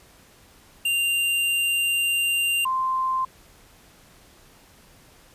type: tone pair in turn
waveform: square / sine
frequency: 2785 / 1043.2 Hz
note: F7 / C6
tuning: -5 / -5 cents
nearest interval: octave + perfect fourth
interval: 1700 cents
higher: first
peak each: -21 / -21 dBFS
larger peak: neither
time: 0.85-2.65 / 2.65-3.25 s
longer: first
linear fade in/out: 5 ms
effects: pink hiss -53 dBFS RMS until 5.34 s + resampled to 32000 Hz